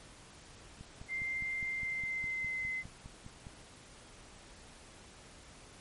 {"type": "click train", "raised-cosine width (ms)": 5, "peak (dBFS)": -35, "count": 14, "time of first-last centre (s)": [0.81, 3.468], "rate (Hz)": 4.89}
{"type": "tone with pitch glide", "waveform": "sine", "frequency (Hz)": [2093, 2053], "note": ["C7", "C7"], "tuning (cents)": [0, -33], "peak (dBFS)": -34, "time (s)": [1.08, 2.84], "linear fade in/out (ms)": 50, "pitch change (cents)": -33, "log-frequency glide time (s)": [1.76, 2.7]}
{"effects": ["pink hiss -55 dBFS RMS until 5.8 s", "MP3 48 kbps"]}